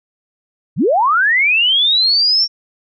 sine linear sweep, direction up, 98 to 5540 Hz, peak -10 dBFS, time 0.76-2.48 s, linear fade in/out 50 ms, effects none

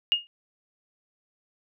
sine tone with exponential decay, 2850 Hz, F7, 34 cents sharp, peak -15 dBFS, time 0.12-0.27 s, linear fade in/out 0 ms, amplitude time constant 31 ms, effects none

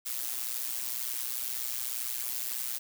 blue noise with amplitude modulation, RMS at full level -31 dBFS, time 0.05-2.79 s, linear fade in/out 20 ms, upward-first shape sine, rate 122 Hz, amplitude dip 80%, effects none

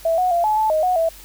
sine tone with pitch steps, 658 / 732 / 689 / 856 / 870 / 624 / 731 / 656 Hz, E5 / F#5 / F5 / A5 / A5 / D#5 / F#5 / E5, -3 / -19 / -24 / -48 / -20 / +5 / -21 / -9 cents, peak -15 dBFS, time 0.05-1.09 s, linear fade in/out 5 ms, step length 130 ms, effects added 47 Hz sine -44 dBFS peak until 1.24 s + white hiss -43 dBFS RMS until 1.24 s

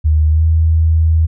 sine tone with pitch glide, 77.2 to 80.48 Hz, D#2 to E2, -13 to -41 cents, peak -8 dBFS, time 0.04-1.27 s, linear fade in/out 20 ms, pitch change +72 cents, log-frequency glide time 0.3-0.44 s, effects none

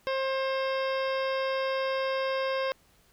harmonic tone, 532 Hz, C5, 29 cents sharp, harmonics 1 / 2 / 3 / 4 / 5 / 6 / 7 / 9 / 10, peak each -28 / -34 / -38 / -40 / -42 / -44 / -45 / -47 / -48 dBFS, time 0.07-2.72 s, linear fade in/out 0 ms, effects pink hiss -63 dBFS RMS until 3.12 s

